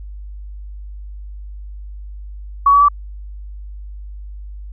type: tone with pitch steps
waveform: sine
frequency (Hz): 1124 / 1140.3 / 1156.9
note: C#6 / C#6 / D6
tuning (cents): +24 / +49 / -26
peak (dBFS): -7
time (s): 2.66-2.885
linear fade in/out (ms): 5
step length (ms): 75
effects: added 50 Hz sine -29 dBFS peak until 4.72 s